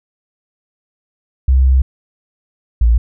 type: tone pair in turn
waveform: sine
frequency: 65.41 / 57.64 Hz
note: C2 / A#1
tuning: 0 / -19 cents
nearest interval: major second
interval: 219 cents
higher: first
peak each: -7 dBFS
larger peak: neither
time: 1.48-1.82 / 2.81-2.98 s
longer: first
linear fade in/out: 5 ms
effects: none